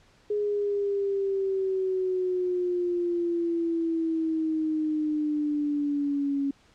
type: exponential sweep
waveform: sine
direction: down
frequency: 417.5 to 277.2 Hz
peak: -24 dBFS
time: 0.3-6.51 s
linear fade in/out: 5 ms
effects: pink hiss -60 dBFS RMS until 6.74 s + low-pass 6000 Hz 12 dB/octave